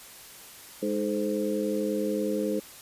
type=harmonic tone with a mistuned harmonic; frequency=103.7 Hz; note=G#2; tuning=2 cents flat; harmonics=2 / 3 / 4 / 5; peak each=-31 / -31 / -31 / -31 dBFS; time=0.82-2.6 s; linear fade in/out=10 ms; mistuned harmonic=4; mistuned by=+52 cents; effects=white hiss -47 dBFS RMS until 2.81 s + resampled to 32000 Hz